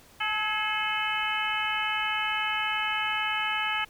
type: harmonic tone with a mistuned harmonic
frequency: 431.2 Hz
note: A4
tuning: 35 cents flat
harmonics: 2 / 3 / 4 / 5 / 6 / 7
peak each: -33 / -33 / -33 / -33 / -33 / -33 dBFS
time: 0.2-3.85 s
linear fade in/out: 10 ms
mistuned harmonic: 4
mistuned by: -56 cents
effects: pink hiss -55 dBFS RMS until 3.89 s